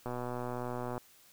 click train, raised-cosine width 1 ms, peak -24 dBFS, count 114, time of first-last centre 0.06-0.979 s, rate 123 Hz, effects white hiss -61 dBFS RMS until 1.32 s

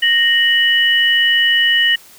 sine tone pair together, 1860 / 2953 Hz, A#6 / F#7, -4 / -4 cents, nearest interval minor sixth, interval 800 cents, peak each -13 dBFS, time 0.02-1.96 s, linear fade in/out 10 ms, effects white hiss -43 dBFS RMS until 2.18 s

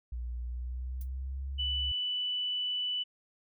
sine tone with pitch glide, 60.1 to 67.85 Hz, B1 to C#2, -46 to -36 cents, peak -34 dBFS, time 0.12-1.92 s, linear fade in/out 5 ms, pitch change +210 cents, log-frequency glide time 0.44-1.49 s
violet noise with exponential decay, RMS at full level -47 dBFS, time 1.01-1.09 s, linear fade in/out 2 ms, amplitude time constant 16 ms
sine tone, 2978 Hz, F#7, 11 cents sharp, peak -30 dBFS, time 1.58-3.04 s, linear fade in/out 20 ms
effects none

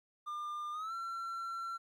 triangle tone with pitch glide, 1201 to 1355.9 Hz, D6 to E6, +38 to +48 cents, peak -36 dBFS, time 0.26-1.78 s, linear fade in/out 20 ms, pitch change +210 cents, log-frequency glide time 0.72-0.93 s, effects 13-bit

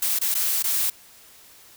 blue noise with dropouts, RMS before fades -23 dBFS, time 0.02-0.9 s, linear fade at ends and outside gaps 5 ms, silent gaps 0.189-0.213 / 0.343-0.35 / 0.626-0.64 s, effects white hiss -50 dBFS RMS until 1.76 s

